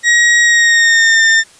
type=tone with pitch glide; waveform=40% pulse; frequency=1897 to 1804 Hz; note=A#6 to A6; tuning=+30 to +43 cents; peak=-6 dBFS; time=0.03-1.44 s; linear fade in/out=50 ms; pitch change=-87 cents; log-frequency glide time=0.42-1.21 s; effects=white hiss -43 dBFS RMS until 1.59 s + resampled to 22050 Hz